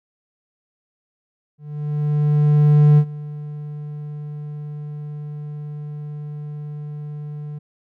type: tone with ADSR envelope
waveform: triangle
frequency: 148.5 Hz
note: D3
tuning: 20 cents sharp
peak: -6 dBFS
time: 1.58-7.59 s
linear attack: 1400 ms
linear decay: 67 ms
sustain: -20 dB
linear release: 12 ms
effects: none